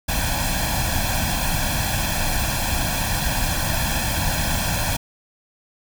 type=noise with comb filter; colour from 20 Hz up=pink; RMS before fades=-22 dBFS; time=0.08-4.97 s; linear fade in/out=10 ms; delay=1.2 ms; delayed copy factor=+0.85; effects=none